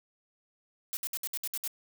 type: noise bursts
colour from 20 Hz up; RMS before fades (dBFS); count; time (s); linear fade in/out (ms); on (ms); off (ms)
blue; -34; 8; 0.93-1.677; 0; 40; 61
effects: none